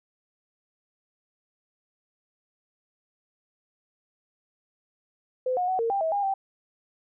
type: tone with pitch steps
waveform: sine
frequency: 510 / 723 / 748 / 459.1 / 792 / 645 / 809 / 779 Hz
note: C5 / F#5 / F#5 / A#4 / G5 / E5 / G#5 / G5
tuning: -44 / -40 / +19 / -26 / +18 / -38 / -46 / -11 cents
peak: -23 dBFS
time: 5.46-6.34 s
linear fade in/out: 5 ms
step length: 110 ms
effects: none